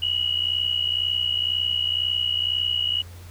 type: tone pair together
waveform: sine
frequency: 2882 / 2944 Hz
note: F#7 / F#7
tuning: -46 / -9 cents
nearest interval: unison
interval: 37 cents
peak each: -24 dBFS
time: 0.02-3.02 s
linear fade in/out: 5 ms
effects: added 88 Hz sine -39 dBFS peak until 3.3 s + pink hiss -49 dBFS RMS until 3.3 s